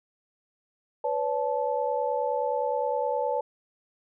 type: tone cluster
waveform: sine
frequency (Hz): 497.4 / 567 / 871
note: B4 / C#5 / A5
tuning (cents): +12 / +39 / -18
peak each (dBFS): -29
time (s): 1.04-3.41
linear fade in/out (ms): 5
effects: none